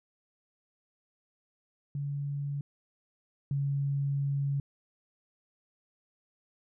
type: tone pair in turn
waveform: sine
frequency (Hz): 142.2 / 140.08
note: C#3 / C#3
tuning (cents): +45 / +18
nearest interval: unison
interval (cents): 27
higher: first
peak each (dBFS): -31 / -27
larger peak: second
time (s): 1.95-2.61 / 3.51-4.6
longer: second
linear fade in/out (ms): 2
effects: none